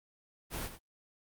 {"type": "noise with echo", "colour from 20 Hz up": "pink", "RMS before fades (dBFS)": -38, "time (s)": [0.5, 0.7], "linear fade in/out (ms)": 50, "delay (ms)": 92, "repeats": 1, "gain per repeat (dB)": -10, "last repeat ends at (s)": 0.792, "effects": ["Opus 32 kbps"]}